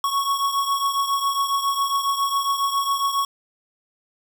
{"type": "beating tone pair", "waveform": "square", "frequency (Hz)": [1107, 1114.3], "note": ["C#6", "C#6"], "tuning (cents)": [-3, 9], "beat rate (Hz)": 7.3, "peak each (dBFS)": [-22, -27], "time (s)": [0.04, 3.25], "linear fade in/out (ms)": 2, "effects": []}